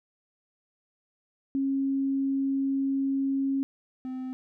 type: tone pair in turn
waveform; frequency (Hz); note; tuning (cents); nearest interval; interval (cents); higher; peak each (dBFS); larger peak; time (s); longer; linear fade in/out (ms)
sine / triangle; 272 / 257.8; C#4 / C4; -33 / -26; minor second; 93; first; -24 / -30; first; 1.55-3.63 / 4.05-4.33; first; 0
effects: none